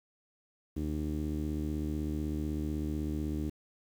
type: tone with low-pass filter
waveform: sawtooth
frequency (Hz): 76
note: D#2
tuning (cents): -40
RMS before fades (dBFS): -34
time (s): 0.76-3.5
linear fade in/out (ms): 10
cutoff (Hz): 310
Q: 3.8
effects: 9-bit